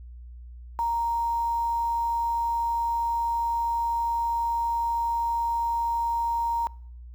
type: tone with quantisation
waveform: sine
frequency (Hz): 932.3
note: A#5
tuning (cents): 0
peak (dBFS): -23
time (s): 0.79-6.67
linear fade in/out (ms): 0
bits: 8
effects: noise-tail reverb RT60 0.7 s tail -25 dB re dry + added 60 Hz sine -40 dBFS peak until 7.14 s